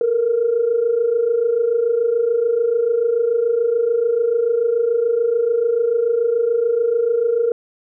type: tone pair together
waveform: sine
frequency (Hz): 445.4 / 472.3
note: A4 / A#4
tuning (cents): +21 / +23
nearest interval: minor second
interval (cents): 102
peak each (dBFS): -20 / -15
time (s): 0.01-7.52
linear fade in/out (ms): 2
effects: tanh soft clip ceiling -8 dBFS

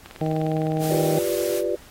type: click train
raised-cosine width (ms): 0.3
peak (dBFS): -23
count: 15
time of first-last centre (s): 0.06-0.771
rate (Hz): 19.7
type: harmonic tone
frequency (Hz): 157.1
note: D#3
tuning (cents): +17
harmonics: 1 / 2 / 3 / 4 / 5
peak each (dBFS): -24 / -27 / -29 / -30 / -31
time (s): 0.21-1.19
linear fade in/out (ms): 2
type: noise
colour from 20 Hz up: white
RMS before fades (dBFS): -34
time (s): 0.79-1.63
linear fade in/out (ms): 50
type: chord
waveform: sine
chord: G dominant seventh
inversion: third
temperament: equal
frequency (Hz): 349.2 / 392 / 493.9 / 587.3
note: F4 / G4 / B4 / D5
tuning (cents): 0 / 0 / 0 / 0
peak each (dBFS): -27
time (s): 0.9-1.76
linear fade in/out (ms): 10
effects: pink hiss -49 dBFS RMS until 1.9 s + AAC 48 kbps

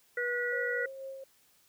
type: harmonic tone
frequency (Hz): 485.4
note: B4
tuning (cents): -30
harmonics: 1 / 3 / 4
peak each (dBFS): -34 / -34 / -34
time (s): 0.17-0.86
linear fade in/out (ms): 5
type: tone with tremolo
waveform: sine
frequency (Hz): 537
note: C5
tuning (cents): +45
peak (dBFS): -38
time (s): 0.52-1.24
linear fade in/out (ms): 5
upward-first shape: sine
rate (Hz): 4.1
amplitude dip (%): 40
effects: white hiss -66 dBFS RMS until 1.68 s

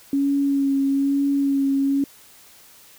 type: tone with vibrato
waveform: sine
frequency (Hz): 277.2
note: C#4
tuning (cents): 0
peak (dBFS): -17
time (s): 0.13-2.04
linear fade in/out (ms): 2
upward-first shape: sine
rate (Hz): 1.1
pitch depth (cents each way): 20
effects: white hiss -49 dBFS RMS until 2.98 s

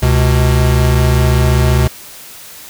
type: tone pair together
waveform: square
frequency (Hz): 70.37 / 125.7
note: C#2 / B2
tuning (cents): +27 / +31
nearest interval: minor seventh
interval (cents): 1004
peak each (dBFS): -12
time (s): 0.02-1.88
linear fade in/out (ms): 10
effects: white hiss -34 dBFS RMS until 2.69 s

